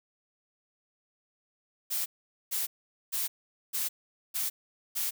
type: noise bursts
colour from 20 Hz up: blue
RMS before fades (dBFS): -31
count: 6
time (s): 1.9-5.11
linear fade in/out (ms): 20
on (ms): 160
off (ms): 450
effects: none